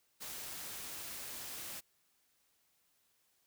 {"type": "noise", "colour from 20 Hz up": "white", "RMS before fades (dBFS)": -45, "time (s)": [0.2, 1.81], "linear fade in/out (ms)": 20, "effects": ["white hiss -75 dBFS RMS until 3.46 s"]}